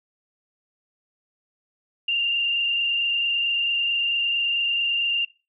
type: tone with frequency modulation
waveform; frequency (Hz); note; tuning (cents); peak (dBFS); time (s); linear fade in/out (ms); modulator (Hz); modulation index
sine; 2794; F7; 0; -20; 2.08-5.25; 5; 24.5; 1.7
effects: noise-tail reverb RT60 0.3 s tail -22 dB re dry